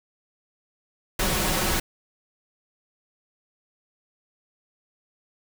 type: noise with comb filter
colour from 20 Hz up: pink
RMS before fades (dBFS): -24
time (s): 1.19-1.8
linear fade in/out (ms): 5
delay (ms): 5.4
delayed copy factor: +0.5
effects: none